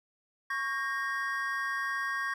triangle chord, G diminished, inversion second, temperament equal with one note detuned, 1108.7 / 1607.4 / 1864.7 Hz, Db6 / G6 / Bb6, 0 / +43 / 0 cents, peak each -33 dBFS, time 0.5-2.34 s, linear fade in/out 5 ms, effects none

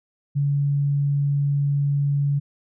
sine tone, 142.2 Hz, C#3, 45 cents sharp, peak -18 dBFS, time 0.35-2.4 s, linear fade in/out 20 ms, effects none

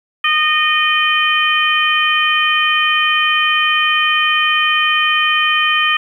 harmonic tone, 615 Hz, D#5, 20 cents flat, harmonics 2 / 3 / 4 / 5, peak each -17 / -17 / -17 / -17 dBFS, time 0.24-5.97 s, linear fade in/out 5 ms, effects 8-bit

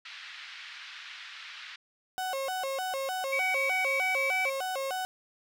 pink band-pass noise, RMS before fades -45 dBFS, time 0.05-1.76 s, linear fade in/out 5 ms, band 1500 to 4200 Hz, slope 24 dB/octave
35% pulse tone with vibrato, 635 Hz, D#5, 35 cents sharp, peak -29 dBFS, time 2.18-5.05 s, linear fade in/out 0 ms, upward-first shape square, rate 3.3 Hz, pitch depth 280 cents each way
sine tone with pitch glide, 2263 to 2297 Hz, C#7 to D7, +35 to -39 cents, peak -27 dBFS, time 3.32-4.5 s, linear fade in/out 10 ms, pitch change +26 cents, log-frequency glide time 3.91-4.35 s
effects none

